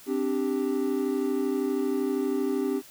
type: chord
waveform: triangle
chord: C suspended second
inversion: none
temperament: just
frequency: 261.6 / 294.3 / 392.4 Hz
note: C4 / D4 / G4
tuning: 0 / +4 / +2 cents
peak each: -27 / -28 / -26 dBFS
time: 0.06-2.82 s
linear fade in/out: 50 ms
effects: white hiss -50 dBFS RMS until 2.9 s

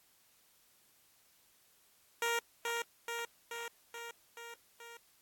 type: tone with echo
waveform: 10% pulse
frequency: 467.7 Hz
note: A#4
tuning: 6 cents sharp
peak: -23 dBFS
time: 2.22-2.39 s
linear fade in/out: 2 ms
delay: 430 ms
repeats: 6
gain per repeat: -3 dB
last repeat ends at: 4.97 s
effects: white hiss -68 dBFS RMS until 5.21 s + AAC 64 kbps

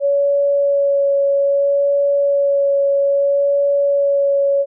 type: tone with vibrato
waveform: sine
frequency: 562 Hz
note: C#5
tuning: 24 cents sharp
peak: -12 dBFS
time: 0-4.66 s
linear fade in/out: 50 ms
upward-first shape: sine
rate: 0.61 Hz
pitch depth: 11 cents each way
effects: none

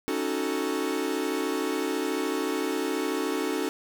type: chord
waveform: 45% pulse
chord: D# half-diminished seventh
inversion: third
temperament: equal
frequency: 277.2 / 311.1 / 370 / 440 Hz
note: C#4 / D#4 / F#4 / A4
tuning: 0 / 0 / 0 / 0 cents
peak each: -32 dBFS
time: 0.08-3.69 s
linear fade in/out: 0 ms
effects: none

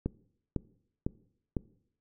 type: click train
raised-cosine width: 3 ms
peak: -17 dBFS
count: 4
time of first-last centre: 0.06-1.568 s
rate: 1.99 Hz
effects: noise-tail reverb RT60 0.7 s tail -21 dB re dry

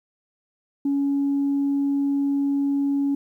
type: tone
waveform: sine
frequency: 280.1 Hz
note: C#4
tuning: 18 cents sharp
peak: -18 dBFS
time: 0.85-3.15 s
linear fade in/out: 5 ms
effects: tanh soft clip ceiling -16 dBFS + 10-bit

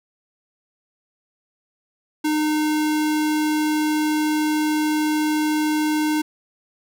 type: tone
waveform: square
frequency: 305.6 Hz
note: D#4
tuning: 31 cents flat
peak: -19 dBFS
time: 2.24-6.22 s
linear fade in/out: 10 ms
effects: none

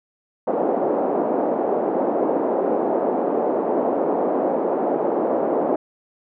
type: band-pass noise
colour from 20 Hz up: white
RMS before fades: -21 dBFS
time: 0.47-5.76 s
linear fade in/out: 5 ms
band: 260 to 690 Hz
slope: 24 dB/octave
effects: none

